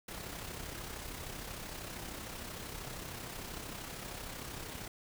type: noise with amplitude modulation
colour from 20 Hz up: pink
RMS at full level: -42 dBFS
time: 0.08-4.88 s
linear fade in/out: 5 ms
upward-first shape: sine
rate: 33 Hz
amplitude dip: 45%
effects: none